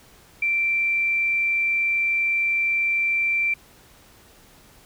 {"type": "tone", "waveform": "sine", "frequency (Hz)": 2349, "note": "D7", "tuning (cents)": 0, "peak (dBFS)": -19, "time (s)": [0.42, 3.54], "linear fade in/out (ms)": 5, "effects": ["pink hiss -52 dBFS RMS until 4.85 s"]}